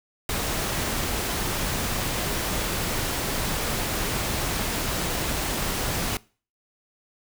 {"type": "noise", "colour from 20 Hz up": "pink", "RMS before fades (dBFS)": -27, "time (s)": [0.29, 6.17], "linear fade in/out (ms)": 2, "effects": ["noise-tail reverb RT60 0.4 s tail -23 dB re dry"]}